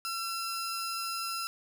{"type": "tone pair together", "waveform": "sawtooth", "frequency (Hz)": [1352, 5049], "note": ["E6", "D#8"], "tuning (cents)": [43, 25], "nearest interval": "octave + major seventh", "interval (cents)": 2282, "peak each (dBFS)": [-31, -35], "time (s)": [0.05, 1.47], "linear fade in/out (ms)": 0, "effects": []}